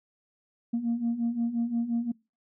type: beating tone pair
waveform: sine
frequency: 230.4 / 236.1 Hz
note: A#3 / A#3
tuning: -20 / +22 cents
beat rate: 5.7 Hz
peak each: -30 / -26 dBFS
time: 0.73-2.12 s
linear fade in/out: 10 ms
effects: noise-tail reverb RT60 0.3 s tail -26 dB re dry + tanh soft clip ceiling -21 dBFS